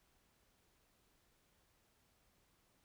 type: silence
effects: pink hiss -75 dBFS RMS until 2.84 s